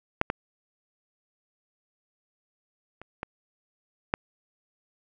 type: clicks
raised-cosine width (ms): 0.5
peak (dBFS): -6 / -11 / -27 / -17 / -8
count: 5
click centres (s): 0.214 / 0.301 / 3.016 / 3.231 / 4.139
effects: none